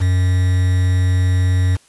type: tone with quantisation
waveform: triangle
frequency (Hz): 91.8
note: F#2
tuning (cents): -13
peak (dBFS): -10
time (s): 0-1.77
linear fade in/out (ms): 20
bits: 5
effects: white hiss -52 dBFS RMS until 1.88 s + resampled to 24000 Hz